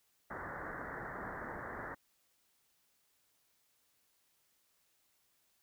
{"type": "low-pass noise", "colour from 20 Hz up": "white", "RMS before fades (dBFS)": -44, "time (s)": [0.3, 1.95], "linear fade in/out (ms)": 10, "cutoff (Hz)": 1900, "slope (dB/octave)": 96, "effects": ["white hiss -75 dBFS RMS until 5.62 s"]}